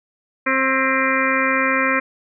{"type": "harmonic tone with a mistuned harmonic", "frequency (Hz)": 265.3, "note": "C4", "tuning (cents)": 24, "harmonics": [1, 2, 4, 5, 6, 7, 8, 9], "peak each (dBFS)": [-24, -24, -24, -24, -24, -24, -24, -24], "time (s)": [0.46, 2], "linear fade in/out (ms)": 10, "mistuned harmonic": 8, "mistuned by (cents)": -43, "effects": []}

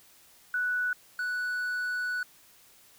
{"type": "tone pair in turn", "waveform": ["sine", "triangle"], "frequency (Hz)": [1480, 1480], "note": ["F#6", "F#6"], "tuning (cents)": [0, 0], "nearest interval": "unison", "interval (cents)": 0, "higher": "neither", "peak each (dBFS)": [-26, -27], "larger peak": "first", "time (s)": [[0.54, 0.93], [1.19, 2.23]], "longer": "second", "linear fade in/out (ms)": 2, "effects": ["white hiss -58 dBFS RMS until 2.98 s"]}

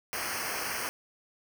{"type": "noise with comb filter", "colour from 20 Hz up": "pink", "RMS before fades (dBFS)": -34, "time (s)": [0.13, 0.89], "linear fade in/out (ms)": 0, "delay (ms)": 0.27, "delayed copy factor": -1, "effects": []}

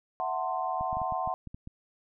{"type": "chord", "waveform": "sine", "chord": "F# half-diminished seventh", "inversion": "third", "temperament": "equal with one note detuned", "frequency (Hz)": [659.3, 740, 895.9, 1046.5], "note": ["E5", "F#5", "A5", "C6"], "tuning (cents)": [0, 0, 31, 0], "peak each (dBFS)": [-37, -31, -37, -34], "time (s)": [0.2, 1.34], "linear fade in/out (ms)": 0}
{"type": "clicks", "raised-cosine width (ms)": 5, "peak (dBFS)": -29, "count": 9, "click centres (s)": [0.81, 0.929, 0.97, 1.017, 1.123, 1.275, 1.473, 1.545, 1.674]}
{"effects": []}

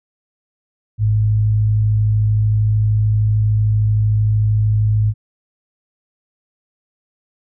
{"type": "tone pair together", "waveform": "sine", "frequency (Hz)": [53.74, 106.9], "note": ["A1", "A2"], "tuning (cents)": [-40, -49], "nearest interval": "octave", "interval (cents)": 1191, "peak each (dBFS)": [-24, -12], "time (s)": [0.98, 5.14], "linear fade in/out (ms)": 50, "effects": []}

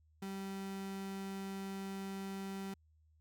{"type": "tone", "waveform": "35% pulse", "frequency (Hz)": 194.3, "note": "G3", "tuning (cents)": -15, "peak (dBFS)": -39, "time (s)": [0.22, 2.74], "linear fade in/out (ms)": 5, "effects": ["added 78 Hz sine -66 dBFS peak until 3.2 s"]}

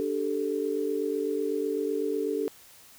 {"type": "chord", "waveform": "sine", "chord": "D suspended fourth", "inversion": "none", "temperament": "equal", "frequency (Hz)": [293.7, 392, 440], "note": ["D4", "G4", "A4"], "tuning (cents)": [0, 0, 0], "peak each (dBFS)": [-32, -31, -29], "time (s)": [0, 2.48], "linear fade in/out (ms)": 0, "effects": ["white hiss -53 dBFS RMS until 2.98 s"]}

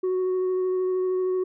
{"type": "tone with vibrato", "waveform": "sine", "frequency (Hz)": 370, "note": "F#4", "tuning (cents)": 0, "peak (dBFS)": -19, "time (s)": [0.03, 1.44], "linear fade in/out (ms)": 10, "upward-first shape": "sine", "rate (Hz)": 13, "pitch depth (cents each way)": 11, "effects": ["tanh soft clip ceiling -21 dBFS"]}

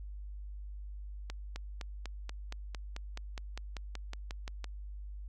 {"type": "accelerating click train", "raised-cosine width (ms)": 0.2, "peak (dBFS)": -24, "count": 17, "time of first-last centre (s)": [1.3, 4.643], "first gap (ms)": 260, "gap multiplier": 0.97, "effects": ["added 50 Hz sine -41 dBFS peak until 5.28 s"]}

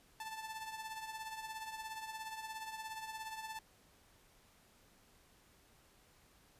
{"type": "tone with tremolo", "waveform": "sawtooth", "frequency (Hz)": 880, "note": "A5", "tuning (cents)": 0, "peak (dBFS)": -37, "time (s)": [0.2, 3.59], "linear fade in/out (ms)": 2, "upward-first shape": "triangle", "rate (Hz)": 17, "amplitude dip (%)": 65, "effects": ["pink hiss -67 dBFS RMS until 6.59 s", "resampled to 32000 Hz"]}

